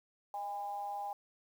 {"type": "tone with amplitude modulation", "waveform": "sine", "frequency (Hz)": 812, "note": "G#5", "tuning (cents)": -39, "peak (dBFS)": -34, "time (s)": [0.34, 1.13], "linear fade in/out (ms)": 2, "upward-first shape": "sine", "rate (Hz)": 198, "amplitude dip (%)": 60, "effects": ["10-bit"]}